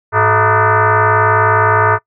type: tone with frequency modulation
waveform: sine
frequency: 164.81 Hz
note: E3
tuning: in tune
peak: -8 dBFS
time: 0.12-1.99 s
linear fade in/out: 50 ms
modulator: 270 Hz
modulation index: 5.5
effects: noise-tail reverb RT60 0.1 s tail -23 dB re dry